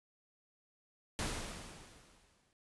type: noise with exponential decay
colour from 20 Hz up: pink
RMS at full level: -36 dBFS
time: 1.19-2.53 s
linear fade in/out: 0 ms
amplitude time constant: 290 ms
effects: resampled to 24000 Hz